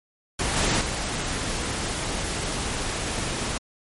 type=noise with level steps; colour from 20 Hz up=pink; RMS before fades=-25 / -22 / -28 dBFS; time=0.39-3.58 s; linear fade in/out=5 ms; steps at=0.56 / 0.81 s; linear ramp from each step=5 ms; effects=MP3 48 kbps